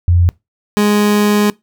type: tone pair in turn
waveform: sine / 30% pulse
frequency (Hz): 87.31 / 207.7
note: F2 / G#3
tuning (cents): 0 / 0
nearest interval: octave + minor third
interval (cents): 1500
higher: second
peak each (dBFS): -7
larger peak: neither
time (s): 0.08-0.29 / 0.77-1.5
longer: second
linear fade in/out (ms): 0
effects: noise-tail reverb RT60 0.2 s tail -23 dB re dry